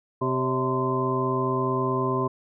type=harmonic tone with a mistuned harmonic; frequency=129.3 Hz; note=C3; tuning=20 cents flat; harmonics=1 / 2 / 3 / 4 / 5 / 7 / 8; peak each=-29 / -30 / -27 / -36 / -34 / -38 / -27 dBFS; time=0.21-2.28 s; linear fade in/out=10 ms; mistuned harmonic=4; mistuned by=+110 cents; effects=none